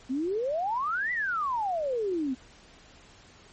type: exponential two-way sweep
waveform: sine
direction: up then down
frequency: 246.9 to 2009 to 246.9 Hz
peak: -26 dBFS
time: 0.09-2.35 s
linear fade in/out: 20 ms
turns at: 1.12 s
effects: pink hiss -54 dBFS RMS until 3.52 s + MP3 32 kbps